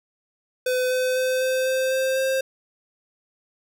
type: tone with pitch steps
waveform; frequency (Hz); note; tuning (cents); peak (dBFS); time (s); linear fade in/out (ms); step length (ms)
square; 506 / 509.8 / 513.7 / 517.5 / 521.4 / 525.4 / 529.3; B4 / C5 / C5 / C5 / C5 / C5 / C5; +42 / -45 / -32 / -19 / -6 / +7 / +20; -21; 0.66-2.41; 5; 250
effects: none